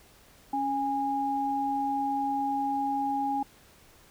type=tone pair together; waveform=sine; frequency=277.2 / 821.8 Hz; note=C#4 / G#5; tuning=0 / -18 cents; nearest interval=octave + perfect fifth; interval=1882 cents; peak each=-32 / -27 dBFS; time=0.53-3.43 s; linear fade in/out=5 ms; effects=pink hiss -57 dBFS RMS until 4.1 s